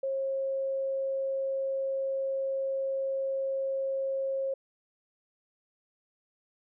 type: tone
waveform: sine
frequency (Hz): 539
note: C#5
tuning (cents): -49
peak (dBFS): -28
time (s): 0.03-4.54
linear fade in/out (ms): 5
effects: none